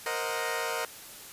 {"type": "chord", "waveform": "15% pulse", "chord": "C half-diminished seventh", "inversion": "third", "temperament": "equal with one note detuned", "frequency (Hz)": [466.2, 523.3, 622.3, 732.3], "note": ["Bb4", "C5", "Eb5", "Gb5"], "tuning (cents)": [0, 0, 0, -18], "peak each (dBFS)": [-27, -31, -29, -31], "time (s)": [0.06, 0.85], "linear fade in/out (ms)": 2, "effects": ["white hiss -46 dBFS RMS until 1.32 s", "resampled to 32000 Hz"]}